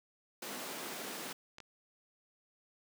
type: high-pass noise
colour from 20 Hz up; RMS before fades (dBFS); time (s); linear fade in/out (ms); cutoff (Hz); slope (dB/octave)
pink; -43; 0.42-1.33; 5; 220; 24
type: clicks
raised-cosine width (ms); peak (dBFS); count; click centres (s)
0.2; -31; 2; 1.584 / 1.603
effects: none